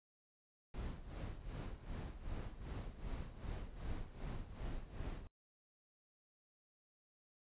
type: noise with tremolo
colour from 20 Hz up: brown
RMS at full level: -42 dBFS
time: 0.74-5.27 s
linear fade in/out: 0 ms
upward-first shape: sine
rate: 2.6 Hz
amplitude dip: 75%
effects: noise-tail reverb RT60 0.1 s tail -25 dB re dry + resampled to 8000 Hz